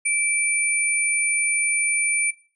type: tone pair together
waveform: sine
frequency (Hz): 2328 / 9312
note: D7 / D9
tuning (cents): -16 / -16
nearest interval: 2 octaves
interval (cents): 2400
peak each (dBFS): -22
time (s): 0.05-2.31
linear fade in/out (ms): 10
effects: noise-tail reverb RT60 0.4 s tail -17 dB re dry